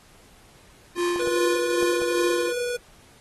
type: tone with tremolo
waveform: square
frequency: 349.9 Hz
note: F4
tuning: 3 cents sharp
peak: -22 dBFS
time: 0.95-2.53 s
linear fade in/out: 50 ms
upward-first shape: sine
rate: 2.5 Hz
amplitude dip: 50%
type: clicks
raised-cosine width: 1 ms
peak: -21 dBFS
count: 4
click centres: 1.16 / 1.274 / 1.829 / 2.019 s
type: tone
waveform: square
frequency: 487.2 Hz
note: B4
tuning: 24 cents flat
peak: -26 dBFS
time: 1.19-2.77 s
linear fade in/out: 10 ms
effects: pink hiss -54 dBFS RMS until 3.2 s + AAC 32 kbps